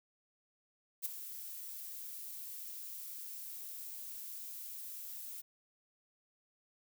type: noise with ADSR envelope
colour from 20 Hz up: violet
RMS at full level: -35 dBFS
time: 1.02-5.42 s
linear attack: 35 ms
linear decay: 12 ms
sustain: -11 dB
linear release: 18 ms
effects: none